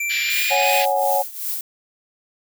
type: tone with pitch glide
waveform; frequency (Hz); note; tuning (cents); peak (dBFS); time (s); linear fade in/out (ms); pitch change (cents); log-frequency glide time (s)
square; 2349 to 2489; D7 to D#7; 0 to 0; -22; 0-0.82; 5; +100; 0.2-0.66
type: band-pass noise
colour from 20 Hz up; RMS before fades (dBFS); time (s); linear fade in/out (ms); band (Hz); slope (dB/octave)
pink; -26; 0.09-0.86; 20; 1800 to 5100; 48
type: noise with tremolo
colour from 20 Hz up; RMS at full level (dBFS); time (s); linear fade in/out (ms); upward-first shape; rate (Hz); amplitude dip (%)
violet; -24; 0.3-1.61; 2; triangle; 2.7; 85
type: chord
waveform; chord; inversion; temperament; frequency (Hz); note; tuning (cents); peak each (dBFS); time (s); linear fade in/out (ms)
sine; C# suspended fourth; none; equal; 554.4 / 740 / 830.6; C#5 / F#5 / G#5; 0 / 0 / 0; -21; 0.5-1.23; 20
effects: none

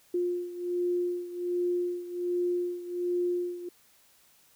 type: beating tone pair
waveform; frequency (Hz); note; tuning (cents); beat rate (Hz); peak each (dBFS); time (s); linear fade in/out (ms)
sine; 353.4 / 354.7; F4 / F4; +21 / +27; 1.3; -29 / -33; 0.14-3.69; 5
effects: white hiss -62 dBFS RMS until 4.55 s

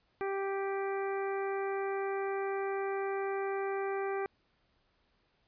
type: harmonic tone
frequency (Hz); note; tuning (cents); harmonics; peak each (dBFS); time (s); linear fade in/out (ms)
392; G4; 0; 1 / 2 / 3 / 4 / 5 / 6; -33 / -39 / -43 / -45 / -47 / -49; 0.21-4.26; 0
effects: pink hiss -73 dBFS RMS until 5.47 s + resampled to 11025 Hz

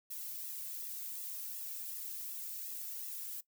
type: noise with flanger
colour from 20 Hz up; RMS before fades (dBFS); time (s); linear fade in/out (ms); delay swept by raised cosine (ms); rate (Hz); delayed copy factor
violet; -43; 0.1-3.41; 10; 1.3 to 2.12; 2.7; -0.9
effects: noise-tail reverb RT60 0.1 s tail -18 dB re dry

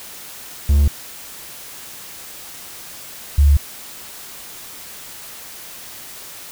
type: tone pair in turn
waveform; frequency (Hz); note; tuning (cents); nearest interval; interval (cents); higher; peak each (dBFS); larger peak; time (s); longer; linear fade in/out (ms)
triangle / sine; 71.7 / 71.7; D2 / D2; -41 / -41; unison; 0; neither; -8; neither; 0.69-0.88 / 3.38-3.57; neither; 5
effects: white hiss -36 dBFS RMS until 6.51 s

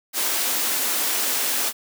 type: high-pass noise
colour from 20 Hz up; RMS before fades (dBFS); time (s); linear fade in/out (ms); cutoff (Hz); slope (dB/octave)
white; -23; 0.13-1.73; 50; 220; 48
effects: none

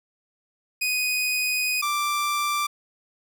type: tone pair in turn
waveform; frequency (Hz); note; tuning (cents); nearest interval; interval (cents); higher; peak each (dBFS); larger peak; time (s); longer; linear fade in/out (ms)
sawtooth; 2493 / 1176.5; D#7 / D6; +3 / +3; octave + minor second; 1300; first; -19 / -19; neither; 0.81-1.82 / 1.82-2.67; first; 10
effects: none

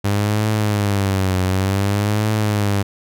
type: tone with vibrato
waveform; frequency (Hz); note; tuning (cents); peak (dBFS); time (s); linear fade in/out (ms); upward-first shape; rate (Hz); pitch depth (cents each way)
sawtooth; 100; G2; +35; -12; 0.04-2.83; 10; triangle; 0.55; 140
effects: none

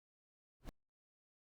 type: noise with exponential growth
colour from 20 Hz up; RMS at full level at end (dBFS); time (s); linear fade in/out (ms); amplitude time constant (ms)
brown; -40; 0.6-0.69; 0; 19
effects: Opus 48 kbps

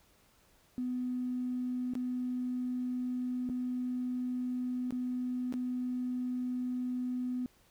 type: tone with dropouts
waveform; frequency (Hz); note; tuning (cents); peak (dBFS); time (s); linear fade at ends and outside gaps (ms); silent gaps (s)
triangle; 250; B3; +21; -28; 0.78-7.46; 0; 1.936-1.953 / 3.49-3.498 / 4.907-4.924 / 5.525-5.539
effects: tanh soft clip ceiling -30 dBFS + pink hiss -66 dBFS RMS until 7.7 s

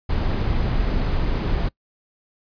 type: noise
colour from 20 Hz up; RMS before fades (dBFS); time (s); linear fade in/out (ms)
brown; -21; 0.09-1.69; 10
effects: noise-tail reverb RT60 0.1 s tail -23 dB re dry + resampled to 11025 Hz

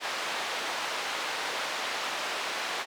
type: band-pass noise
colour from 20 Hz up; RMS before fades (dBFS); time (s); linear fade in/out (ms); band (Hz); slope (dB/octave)
pink; -33; 0-2.86; 50; 690 to 4500; 12
effects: none

